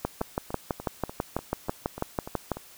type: two click trains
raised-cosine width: 1 ms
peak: -22 / -12 dBFS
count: 9 / 16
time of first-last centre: 0.21-2.57 / 0.05-2.517 s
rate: 3.39 / 6.08 Hz
effects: white hiss -51 dBFS RMS until 2.77 s